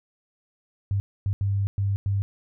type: tone bursts at uneven times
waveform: sine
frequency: 99.3 Hz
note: G2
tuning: 23 cents sharp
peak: -21 dBFS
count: 5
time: 0.91-1 / 1.26-1.33 / 1.41-1.67 / 1.78-1.96 / 2.06-2.22 s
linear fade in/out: 0 ms
effects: none